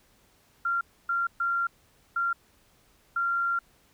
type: tone bursts at uneven times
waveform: sine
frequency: 1382 Hz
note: F6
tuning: 19 cents flat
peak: -24 dBFS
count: 5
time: 0.65-0.81 / 1.09-1.27 / 1.4-1.67 / 2.16-2.33 / 3.16-3.59 s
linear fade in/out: 5 ms
effects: pink hiss -63 dBFS RMS until 3.93 s